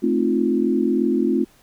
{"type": "chord", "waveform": "sine", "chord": "F dominant seventh", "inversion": "first", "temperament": "equal with one note detuned", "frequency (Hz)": [220, 263.1, 311.1, 349.2], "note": ["A3", "C4", "Eb4", "F4"], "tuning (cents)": [0, 10, 0, 0], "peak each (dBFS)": [-22, -21, -25, -21], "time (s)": [0.02, 1.45], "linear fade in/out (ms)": 20, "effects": ["pink hiss -55 dBFS RMS until 1.62 s"]}